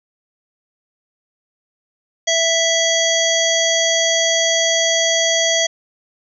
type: harmonic tone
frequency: 660 Hz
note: E5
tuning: 2 cents sharp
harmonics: 1 / 3 / 5 / 7 / 9 / 10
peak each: -19 / -21 / -19 / -26 / -21 / -24 dBFS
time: 2.27-5.67 s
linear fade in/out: 10 ms
effects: none